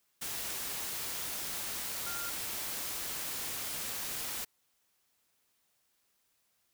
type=tone in noise; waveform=sine; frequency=1396.9 Hz; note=F6; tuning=in tune; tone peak=-41 dBFS; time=2.06-2.3 s; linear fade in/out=10 ms; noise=white; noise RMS=-38 dBFS; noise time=0.21-4.45 s; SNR=-6 dB; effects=white hiss -75 dBFS RMS until 6.73 s